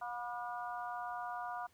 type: harmonic tone with a mistuned harmonic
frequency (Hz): 240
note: B3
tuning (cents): -49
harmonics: 3 / 4 / 5 / 6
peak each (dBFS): -42 / -44 / -46 / -48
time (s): 0.01-1.67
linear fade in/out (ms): 10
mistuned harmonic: 4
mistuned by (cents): +28
effects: pink hiss -70 dBFS RMS until 1.73 s